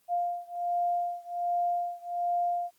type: beating tone pair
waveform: sine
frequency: 700 / 701.3 Hz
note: F5 / F5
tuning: +4 / +7 cents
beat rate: 1.3 Hz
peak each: -30 / -31 dBFS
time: 0.08-2.71 s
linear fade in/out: 50 ms
effects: white hiss -68 dBFS RMS until 2.78 s + Opus 24 kbps